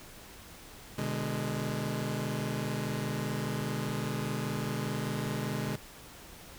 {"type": "chord", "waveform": "sawtooth", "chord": "G# diminished", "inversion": "first", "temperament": "just", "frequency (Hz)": [124.59, 149.51, 207.7], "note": ["B2", "D3", "G#3"], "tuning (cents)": [16, 31, 0], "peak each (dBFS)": -32, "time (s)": [0.98, 5.76], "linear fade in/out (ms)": 5, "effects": ["pink hiss -50 dBFS RMS until 6.58 s"]}